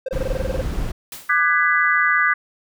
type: tone bursts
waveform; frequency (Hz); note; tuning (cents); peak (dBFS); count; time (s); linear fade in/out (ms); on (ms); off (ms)
triangle; 524; C5; +2; -19; 12; 0.06-0.614; 5; 26; 22
type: noise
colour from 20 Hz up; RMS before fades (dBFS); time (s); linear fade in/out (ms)
brown; -24; 0.12-0.92; 10
type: noise with exponential decay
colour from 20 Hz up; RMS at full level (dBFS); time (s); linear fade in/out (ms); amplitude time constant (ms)
white; -31; 1.12-1.47; 2; 76
type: chord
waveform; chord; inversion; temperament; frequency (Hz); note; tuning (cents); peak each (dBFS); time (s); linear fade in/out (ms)
sine; G# half-diminished seventh; second; just; 1196.1 / 1495.1 / 1661.2 / 1993.5; D6 / F#6 / G#6 / B6; +31 / +18 / 0 / +16; -20; 1.29-2.34; 10
effects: none